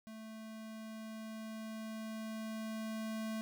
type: tone with level ramp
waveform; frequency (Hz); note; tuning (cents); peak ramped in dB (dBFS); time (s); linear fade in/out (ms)
square; 220; A3; 0; -48 to -38; 0.07-3.41; 0
effects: none